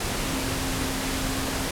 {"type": "tone in noise", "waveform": "sine", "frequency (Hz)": 264.8, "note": "C4", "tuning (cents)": 21, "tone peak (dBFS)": -32, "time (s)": [0.23, 1.67], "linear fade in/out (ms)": 5, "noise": "pink", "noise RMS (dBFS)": -28, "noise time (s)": [0, 1.71], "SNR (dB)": -7, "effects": ["low-pass 12000 Hz 12 dB/octave"]}